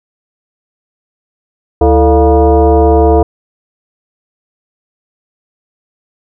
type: tone with frequency modulation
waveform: sine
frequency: 184.2 Hz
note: F#3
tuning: 7 cents flat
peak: -4 dBFS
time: 1.81-3.23 s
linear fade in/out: 5 ms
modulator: 258 Hz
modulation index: 2.2
effects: none